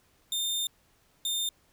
sawtooth tone pair in turn, 3621 / 3621 Hz, A7 / A7, +49 / +49 cents, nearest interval unison, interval 0 cents, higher neither, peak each -25 / -25 dBFS, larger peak neither, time 0.32-0.67 / 1.25-1.49 s, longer first, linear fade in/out 2 ms, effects pink hiss -66 dBFS RMS until 1.72 s

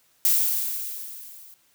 violet noise with level ramp, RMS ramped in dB -18 to -48 dBFS, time 0.25-1.54 s, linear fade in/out 0 ms, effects white hiss -63 dBFS RMS until 1.74 s

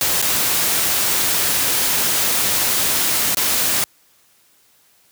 white noise with dropouts, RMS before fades -18 dBFS, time 0.01-3.84 s, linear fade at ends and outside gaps 0 ms, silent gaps 0.216-0.225 / 3.347-3.37 s, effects white hiss -56 dBFS RMS until 5.11 s + high-pass 60 Hz 12 dB/octave

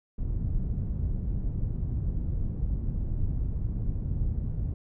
pink low-pass noise, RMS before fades -29 dBFS, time 0.18-4.74 s, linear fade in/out 5 ms, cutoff 130 Hz, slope 12 dB/octave, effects none

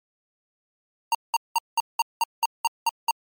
square tone bursts, 925 Hz, A#5, 14 cents flat, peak -19 dBFS, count 10, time 1.12-3.11 s, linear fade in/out 2 ms, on 28 ms, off 190 ms, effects MP3 96 kbps

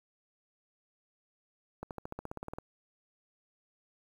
accelerating click train, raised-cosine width 1 ms, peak -25 dBFS, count 13, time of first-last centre 1.83-2.585 s, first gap 78 ms, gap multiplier 0.96, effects 9-bit

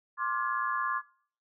sine chord, D half-diminished seventh, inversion third, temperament just, 1057.2 / 1174.7 / 1409.6 / 1691.5 Hz, C6 / D6 / F6 / Ab6, +18 / 0 / +16 / +31 cents, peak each -32 / -33 / -38 / -35 dBFS, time 0.17-1.02 s, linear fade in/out 50 ms, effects noise-tail reverb RT60 0.5 s tail -20 dB re dry

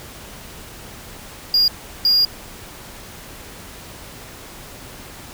triangle tone bursts at uneven times, 4833 Hz, D8, 49 cents sharp, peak -11 dBFS, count 2, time 1.54-1.68 / 2.05-2.25 s, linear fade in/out 2 ms, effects pink hiss -38 dBFS RMS until 5.33 s

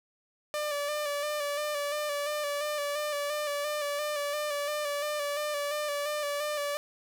sawtooth tone with vibrato, 587.3 Hz, D5, in tune, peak -26 dBFS, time 0.54-6.77 s, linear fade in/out 0 ms, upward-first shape square, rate 2.9 Hz, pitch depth 32 cents each way, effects none

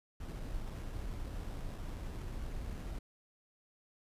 brown noise with sample-and-hold, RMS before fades -41 dBFS, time 0.2-2.99 s, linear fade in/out 5 ms, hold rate 4410 Hz, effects resampled to 32000 Hz

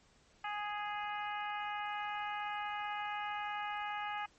harmonic tone, 415.3 Hz, G#4, in tune, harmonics 2 / 3 / 4 / 5 / 6 / 7, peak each -39 / -43 / -45 / -47 / -49 / -50 dBFS, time 0.44-4.26 s, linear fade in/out 5 ms, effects pink hiss -67 dBFS RMS until 4.38 s + MP3 32 kbps

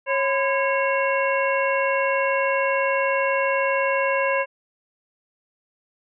harmonic tone with a mistuned harmonic, 547 Hz, C#5, 23 cents flat, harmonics 1 / 2 / 3 / 4 / 5, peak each -22 / -25 / -27 / -28 / -29 dBFS, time 0.06-4.46 s, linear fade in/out 50 ms, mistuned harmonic 2, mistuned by -130 cents, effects none

